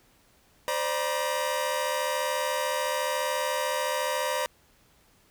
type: tone cluster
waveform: sawtooth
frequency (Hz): 518 / 592 / 955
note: C5 / D5 / A#5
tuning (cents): -17 / +14 / +42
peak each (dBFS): -27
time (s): 0.68-4.46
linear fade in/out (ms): 0
effects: pink hiss -62 dBFS RMS until 5.3 s